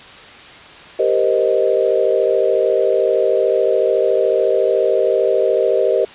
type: chord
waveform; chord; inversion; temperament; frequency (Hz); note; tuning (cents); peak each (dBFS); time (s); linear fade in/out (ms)
sine; C minor seventh; second; equal with one note detuned; 392 / 466.2 / 519.9 / 622.3; G4 / Bb4 / C5 / Eb5; 0 / 0 / -11 / 0; -18; 0.99-6.05; 5
effects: white hiss -38 dBFS RMS until 6.14 s + resampled to 8000 Hz